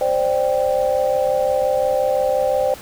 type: chord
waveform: sine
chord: C suspended second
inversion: none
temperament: equal with one note detuned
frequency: 523.3 / 589 / 784 Hz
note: C5 / D5 / G5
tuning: 0 / +5 / 0 cents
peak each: -18 / -20 / -23 dBFS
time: 0.01-2.74 s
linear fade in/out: 2 ms
effects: pink hiss -38 dBFS RMS until 2.81 s